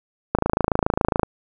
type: click train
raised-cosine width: 1 ms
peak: -3 dBFS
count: 25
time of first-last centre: 0.35-1.232 s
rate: 27.2 Hz
effects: none